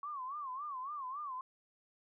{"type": "tone with vibrato", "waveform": "sine", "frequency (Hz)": 1104, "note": "C#6", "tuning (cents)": -7, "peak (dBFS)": -39, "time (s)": [0.03, 1.41], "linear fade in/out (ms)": 2, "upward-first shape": "sine", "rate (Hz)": 3.6, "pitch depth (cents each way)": 160, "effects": []}